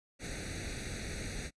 pink noise with comb filter, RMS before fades -40 dBFS, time 0.19-1.51 s, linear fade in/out 50 ms, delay 0.48 ms, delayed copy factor +0.9, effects noise-tail reverb RT60 0.1 s tail -24 dB re dry + resampled to 22050 Hz

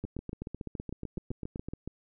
two click trains, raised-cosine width 3 ms, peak -24 / -24 dBFS, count 14 / 14, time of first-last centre 0.05-1.876 / 0.04-1.686 s, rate 7.12 / 7.9 Hz, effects none

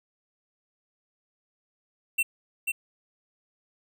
square tone with echo, 2708 Hz, E7, 46 cents sharp, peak -22 dBFS, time 2.18-2.23 s, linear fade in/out 10 ms, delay 490 ms, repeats 1, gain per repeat -4 dB, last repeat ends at 2.72 s, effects none

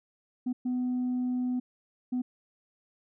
sine tone bursts at uneven times, 250 Hz, B3, 21 cents sharp, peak -25 dBFS, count 3, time 0.46-0.53 / 0.65-1.6 / 2.12-2.22 s, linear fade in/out 10 ms, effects tanh soft clip ceiling -25 dBFS

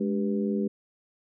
harmonic tone with a mistuned harmonic, 98 Hz, G2, in tune, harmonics 2 / 3 / 4 / 5, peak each -26 / -34 / -31 / -36 dBFS, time 0-0.68 s, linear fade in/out 10 ms, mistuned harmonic 2, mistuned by +110 cents, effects none

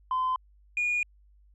sine tone pair in turn, 1026 / 2440 Hz, C6 / D#7, -34 / -34 cents, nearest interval octave + minor third, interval 1500 cents, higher second, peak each -23 dBFS, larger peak neither, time 0.11-0.36 / 0.77-1.03 s, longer second, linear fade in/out 2 ms, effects tanh soft clip ceiling -22 dBFS + added 50 Hz sine -56 dBFS peak until 1.54 s

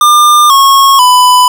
square tone with pitch steps, 1200 / 1094.1 / 997.5 Hz, D6 / C#6 / B5, +37 / -23 / +17 cents, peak -3 dBFS, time 0.01-1.48 s, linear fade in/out 2 ms, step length 490 ms, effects none

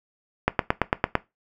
click train, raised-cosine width 0.5 ms, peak -3 dBFS, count 7, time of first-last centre 0.48-1.153 s, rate 8.91 Hz, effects noise-tail reverb RT60 0.2 s tail -18 dB re dry

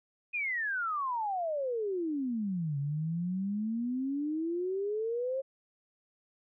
sine exponential two-way sweep, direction down then up, 2517 to 138.59 to 543 Hz, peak -30 dBFS, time 0.33-5.42 s, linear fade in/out 20 ms, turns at 2.78 s, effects none

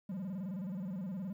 triangle tone with vibrato, 187.7 Hz, F#3, 25 cents sharp, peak -35 dBFS, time 0.09-1.33 s, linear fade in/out 5 ms, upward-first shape square, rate 19 Hz, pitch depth 130 cents each way, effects 12-bit

